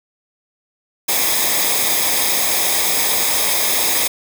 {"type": "noise with comb filter", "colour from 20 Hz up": "white", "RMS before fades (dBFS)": -17, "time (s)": [1.08, 4.08], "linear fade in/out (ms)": 10, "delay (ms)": 0.69, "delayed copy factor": -0.65, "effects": []}